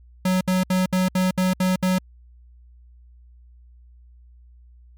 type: tone bursts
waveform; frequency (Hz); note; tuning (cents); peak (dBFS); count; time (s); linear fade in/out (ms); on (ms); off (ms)
square; 185; F#3; 0; -18; 8; 0.25-1.985; 5; 160; 65
effects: added 60 Hz sine -46 dBFS peak until 4.97 s + MP3 96 kbps